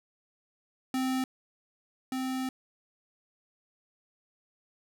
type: tone pair in turn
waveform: square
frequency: 260 / 260 Hz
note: C4 / C4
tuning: -11 / -11 cents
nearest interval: unison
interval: 0 cents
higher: neither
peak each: -28 / -31 dBFS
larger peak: first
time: 0.94-1.24 / 2.12-2.49 s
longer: second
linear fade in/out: 2 ms
effects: none